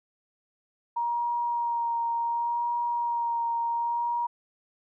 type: tone with vibrato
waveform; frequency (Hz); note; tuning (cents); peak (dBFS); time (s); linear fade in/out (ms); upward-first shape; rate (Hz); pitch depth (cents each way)
sine; 942; A#5; +18; -25; 0.96-4.27; 10; sine; 0.68; 17
effects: none